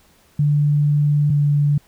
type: tone pair in turn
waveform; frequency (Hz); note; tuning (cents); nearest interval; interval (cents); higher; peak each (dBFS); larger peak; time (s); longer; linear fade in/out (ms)
sine; 146.83 / 145.4; D3 / D3; 0 / -17; unison; 17; first; -13; neither; 0.39-1.3 / 1.3-1.78; first; 5
effects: pink hiss -55 dBFS RMS until 1.87 s